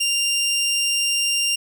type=tone; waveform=20% pulse; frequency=2788 Hz; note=F7; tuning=4 cents flat; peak=-14 dBFS; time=0-1.56 s; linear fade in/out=10 ms; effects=none